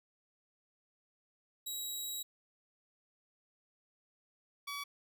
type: tone pair in turn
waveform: 15% pulse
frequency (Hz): 3861 / 1138.6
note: B7 / C#6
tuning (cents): -40 / +46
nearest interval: octave + major sixth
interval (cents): 2114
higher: first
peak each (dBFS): -31 / -33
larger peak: first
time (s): 1.66-2.23 / 4.67-4.84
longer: first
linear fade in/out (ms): 10
effects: none